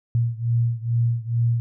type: beating tone pair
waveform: sine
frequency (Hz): 116.54 / 118.84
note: A#2 / A#2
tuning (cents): 0 / +34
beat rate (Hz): 2.3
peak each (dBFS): -21 / -23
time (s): 0.15-1.6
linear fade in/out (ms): 0
effects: none